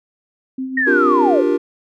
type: tone with tremolo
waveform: sine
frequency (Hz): 261.6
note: C4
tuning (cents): 0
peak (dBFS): -20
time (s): 0.58-1.34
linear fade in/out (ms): 5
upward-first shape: sine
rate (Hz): 6.5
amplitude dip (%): 45
type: linear sweep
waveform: sine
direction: down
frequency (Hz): 1887 to 476.1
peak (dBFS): -14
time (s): 0.77-1.42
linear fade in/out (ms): 5
type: chord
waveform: triangle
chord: G minor seventh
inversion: second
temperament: just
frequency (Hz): 294 / 352.8 / 392 / 470.4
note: D4 / F4 / G4 / Bb4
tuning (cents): +2 / +18 / 0 / +16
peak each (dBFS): -17 / -16 / -18 / -18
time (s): 0.86-1.58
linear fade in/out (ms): 20
effects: none